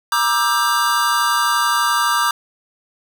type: chord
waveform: square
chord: E half-diminished seventh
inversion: second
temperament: just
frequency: 949.3 / 1186.7 / 1318.5 / 1582.2 Hz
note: Bb5 / D6 / E6 / G6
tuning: +31 / +18 / 0 / +16 cents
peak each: -22 / -19 / -24 / -22 dBFS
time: 0.12-2.31 s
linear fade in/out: 2 ms
effects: none